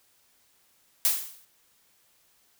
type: noise with exponential decay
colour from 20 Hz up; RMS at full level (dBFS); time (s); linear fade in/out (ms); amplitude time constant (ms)
blue; -20; 1.05-1.45; 0; 86
effects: white hiss -65 dBFS RMS until 2.59 s